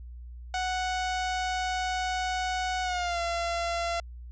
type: tone with pitch glide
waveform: sawtooth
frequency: 740 to 682.5 Hz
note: F#5 to F5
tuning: 0 to -40 cents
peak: -24 dBFS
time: 0.54-4 s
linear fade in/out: 2 ms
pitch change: -140 cents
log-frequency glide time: 2.83-3.2 s
effects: added 60 Hz sine -40 dBFS peak until 4.31 s + resampled to 16000 Hz